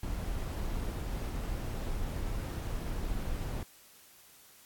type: noise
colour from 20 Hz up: brown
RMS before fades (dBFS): -35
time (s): 0.03-3.63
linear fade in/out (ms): 2
effects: white hiss -58 dBFS RMS until 4.65 s + AAC 64 kbps